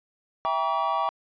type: chord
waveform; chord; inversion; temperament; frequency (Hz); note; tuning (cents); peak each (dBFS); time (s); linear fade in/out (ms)
triangle; E diminished seventh; none; just; 659.3 / 791.1 / 949.3 / 1139.2; E5 / G5 / Bb5 / Db6; 0 / +16 / +31 / +47; -29 / -27 / -27 / -25; 0.45-1.09; 0
effects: resampled to 11025 Hz